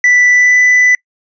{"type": "tone with pitch glide", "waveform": "triangle", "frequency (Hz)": [1975.5, 1991.5], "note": ["B6", "B6"], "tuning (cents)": [0, 14], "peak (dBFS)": -4, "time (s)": [0.04, 0.95], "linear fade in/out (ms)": 2, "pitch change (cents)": 14, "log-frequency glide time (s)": [0.3, 0.58], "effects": ["noise-tail reverb RT60 0.1 s tail -26 dB re dry", "resampled to 16000 Hz"]}